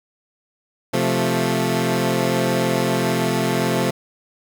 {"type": "chord", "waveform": "15% pulse", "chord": "F major", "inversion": "second", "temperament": "equal", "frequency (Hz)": [130.81, 174.61, 220], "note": ["C3", "F3", "A3"], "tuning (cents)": [0, 0, 0], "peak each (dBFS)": -16, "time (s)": [0.93, 3.91], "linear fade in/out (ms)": 10, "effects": []}